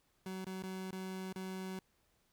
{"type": "tone with dropouts", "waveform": "30% pulse", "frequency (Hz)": 188, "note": "F#3", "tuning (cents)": 28, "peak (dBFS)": -38, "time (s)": [0.26, 1.79], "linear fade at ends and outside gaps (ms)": 2, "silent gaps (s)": [[0.446, 0.467], [0.624, 0.636], [0.909, 0.927], [1.326, 1.359]], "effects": ["pink hiss -75 dBFS RMS until 2.32 s"]}